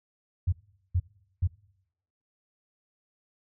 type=tone bursts; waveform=sine; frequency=89.1 Hz; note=F2; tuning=35 cents sharp; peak=-21 dBFS; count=3; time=0.47-1.475 s; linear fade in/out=10 ms; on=55 ms; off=420 ms; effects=noise-tail reverb RT60 0.8 s tail -23 dB re dry